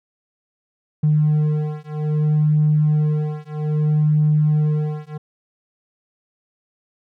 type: beating tone pair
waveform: triangle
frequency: 151.4 / 152.02 Hz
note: D#3 / D#3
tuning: -47 / -40 cents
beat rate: 0.62 Hz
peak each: -15 dBFS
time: 1.03-5.18 s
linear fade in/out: 10 ms
effects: tanh soft clip ceiling -10 dBFS